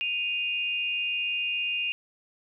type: tone pair together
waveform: sine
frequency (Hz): 2489 / 2804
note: D#7 / F7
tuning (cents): 0 / +6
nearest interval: major second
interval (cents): 206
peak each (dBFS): -29 / -29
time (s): 0.01-1.92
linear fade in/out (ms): 0
effects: none